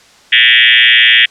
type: tone with frequency modulation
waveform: sine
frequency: 2572 Hz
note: E7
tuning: 43 cents flat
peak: -4 dBFS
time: 0.32-1.26 s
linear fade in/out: 10 ms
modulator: 119 Hz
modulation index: 7.1
effects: white hiss -43 dBFS RMS until 1.3 s + low-pass 6000 Hz 12 dB/octave